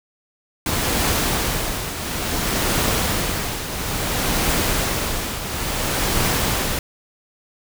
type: noise with tremolo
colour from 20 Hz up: pink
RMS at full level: -19 dBFS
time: 0.66-6.79 s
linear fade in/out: 2 ms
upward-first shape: triangle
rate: 0.58 Hz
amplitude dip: 65%
effects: none